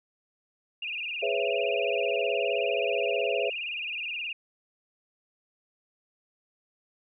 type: tone with vibrato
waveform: sine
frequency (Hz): 2615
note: E7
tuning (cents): -15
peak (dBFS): -31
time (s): 0.82-4.33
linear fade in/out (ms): 5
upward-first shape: sine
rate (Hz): 19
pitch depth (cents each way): 150
type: chord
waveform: sine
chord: C# minor seventh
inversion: second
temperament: just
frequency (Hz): 415.8 / 498.9 / 554.4 / 665.2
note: G#4 / B4 / C#5 / E5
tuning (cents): +2 / +17 / 0 / +16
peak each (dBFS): -31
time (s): 1.22-3.5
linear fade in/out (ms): 10
effects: none